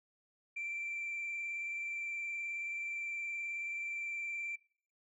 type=tone with vibrato; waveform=sine; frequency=2349 Hz; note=D7; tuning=in tune; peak=-36 dBFS; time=0.56-4.56 s; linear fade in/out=10 ms; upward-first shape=square; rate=19 Hz; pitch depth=11 cents each way; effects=noise-tail reverb RT60 0.5 s tail -23 dB re dry + tanh soft clip ceiling -34 dBFS